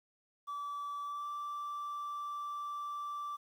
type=tone with pitch glide; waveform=triangle; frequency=1154 to 1168.8 Hz; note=D6 to D6; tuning=-31 to -9 cents; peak=-35 dBFS; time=0.47-3.37 s; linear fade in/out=20 ms; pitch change=+22 cents; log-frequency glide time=1.03-1.27 s; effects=tanh soft clip ceiling -32 dBFS + 11-bit